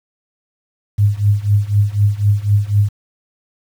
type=tone with tremolo; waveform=sine; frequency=102.7 Hz; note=G#2; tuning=19 cents flat; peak=-7 dBFS; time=0.98-2.89 s; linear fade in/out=10 ms; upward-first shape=triangle; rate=4 Hz; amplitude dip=95%; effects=7-bit